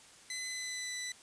15% pulse tone with pitch glide, 2024 to 1988.1 Hz, B6 to B6, +42 to +11 cents, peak -31 dBFS, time 0.3-1.12 s, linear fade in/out 2 ms, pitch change -31 cents, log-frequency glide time 0.46-0.95 s, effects white hiss -57 dBFS RMS until 1.22 s + resampled to 22050 Hz

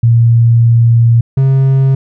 sine / triangle tone pair in turn, 116.6 / 134.45 Hz, A#2 / C3, +1 / +47 cents, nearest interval major second, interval 246 cents, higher second, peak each -4 dBFS, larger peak neither, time 0.03-1.21 / 1.37-1.95 s, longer first, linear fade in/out 5 ms, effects none

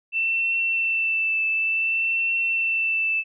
sine tone with vibrato, 2670 Hz, E7, 22 cents sharp, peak -20 dBFS, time 0.12-3.24 s, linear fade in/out 50 ms, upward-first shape triangle, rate 0.56 Hz, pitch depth 25 cents each way, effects none

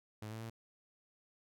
sawtooth tone with pitch steps, 107.3 / 111.3 / 113.6 Hz, A2 / A2 / A#2, -43 / +20 / -44 cents, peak -39 dBFS, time 0.22-0.499 s, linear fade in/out 5 ms, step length 93 ms, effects none

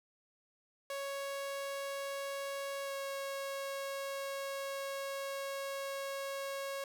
sawtooth tone with pitch glide, 554.4 to 549.9 Hz, C#5 to C#5, 0 to -14 cents, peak -34 dBFS, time 0.9-6.84 s, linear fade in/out 2 ms, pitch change -14 cents, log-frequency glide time 2.83-2.93 s, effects none

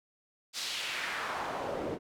pink noise with band-pass filter sweep, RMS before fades -36 dBFS, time 0.53-1.99 s, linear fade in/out 50 ms, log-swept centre 5200 to 350 Hz, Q 1.5, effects none

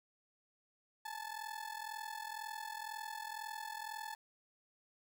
30% pulse ring-modulated tone, 870 Hz, A5, 20 cents flat, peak -37 dBFS, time 1.05-4.15 s, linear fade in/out 2 ms, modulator 21 Hz, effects none

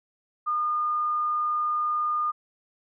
sine tone, 1217 Hz, D#6, 39 cents flat, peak -23 dBFS, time 0.46-2.32 s, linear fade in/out 20 ms, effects none

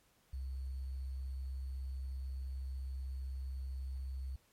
sine tone with sample-and-hold, 66 Hz, C2, 16 cents sharp, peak -38 dBFS, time 0.33-4.36 s, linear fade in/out 5 ms, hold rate 4410 Hz, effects pink hiss -71 dBFS RMS until 4.52 s + MP3 64 kbps

